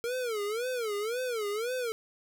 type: tone with vibrato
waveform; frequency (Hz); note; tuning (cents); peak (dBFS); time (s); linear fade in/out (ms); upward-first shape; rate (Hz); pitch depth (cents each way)
square; 456.3; A#4; -37; -31; 0.04-1.92; 0; sine; 1.9; 200
effects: none